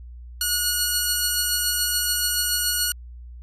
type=tone pair together; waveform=10% pulse; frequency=1451 / 4360 Hz; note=F#6 / C#8; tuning=-34 / -29 cents; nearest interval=octave + perfect fifth; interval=1905 cents; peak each=-16 dBFS; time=0.41-2.92 s; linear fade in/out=2 ms; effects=added 60 Hz sine -37 dBFS peak until 3.42 s + resampled to 32000 Hz